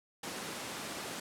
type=high-pass noise; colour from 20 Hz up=pink; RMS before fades=-41 dBFS; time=0.23-1.2 s; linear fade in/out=5 ms; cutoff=210 Hz; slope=12 dB/octave; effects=low-pass 11000 Hz 12 dB/octave